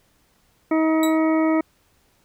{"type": "harmonic tone", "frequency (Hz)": 317.9, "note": "D#4", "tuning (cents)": 37, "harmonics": [1, 2, 3, 4, 6, 7], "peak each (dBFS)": [-17, -24, -30, -30, -35, -34], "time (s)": [0.71, 1.61], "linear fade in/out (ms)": 5}
{"type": "tone with exponential decay", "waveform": "20% pulse", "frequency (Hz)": 3893, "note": "B7", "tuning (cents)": -26, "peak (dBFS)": -17, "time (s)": [1.03, 1.18], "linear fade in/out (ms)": 2, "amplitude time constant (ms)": 32}
{"effects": ["pink hiss -62 dBFS RMS until 2.24 s"]}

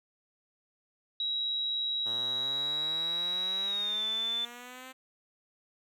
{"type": "tone with pitch glide", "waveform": "sine", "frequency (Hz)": [3861, 3520], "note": ["B7", "A7"], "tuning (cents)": [-40, 0], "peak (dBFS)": -29, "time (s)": [1.2, 4.45], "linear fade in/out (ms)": 2, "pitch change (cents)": -160, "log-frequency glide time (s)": [3.64, 4.04]}
{"type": "linear sweep", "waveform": "5% pulse", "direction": "up", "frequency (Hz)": [113.5, 261.6], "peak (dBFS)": -33, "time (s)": [2.05, 4.93], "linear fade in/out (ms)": 20}
{"effects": []}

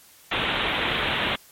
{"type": "low-pass noise", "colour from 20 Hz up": "white", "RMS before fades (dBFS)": -25, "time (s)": [0.31, 1.36], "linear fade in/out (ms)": 10, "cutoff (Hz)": 3700, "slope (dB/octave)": 96, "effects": ["white hiss -52 dBFS RMS until 1.51 s", "MP3 64 kbps"]}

